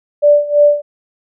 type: tone with tremolo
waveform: sine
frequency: 586 Hz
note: D5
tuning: 4 cents flat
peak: -4 dBFS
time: 0.22-0.82 s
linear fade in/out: 20 ms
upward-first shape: sine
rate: 3 Hz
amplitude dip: 85%
effects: none